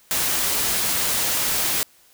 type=noise; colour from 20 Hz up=white; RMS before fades=-22 dBFS; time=0.11-1.83 s; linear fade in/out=0 ms; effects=white hiss -55 dBFS RMS until 2.13 s